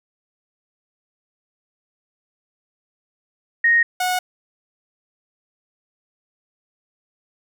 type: tone pair in turn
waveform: sine / sawtooth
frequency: 1864.7 / 731.5 Hz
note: A#6 / F#5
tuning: 0 / -20 cents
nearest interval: octave + major third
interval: 1620 cents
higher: first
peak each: -12 / -15 dBFS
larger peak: first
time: 3.64-3.83 / 4-4.19 s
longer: neither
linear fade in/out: 5 ms
effects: none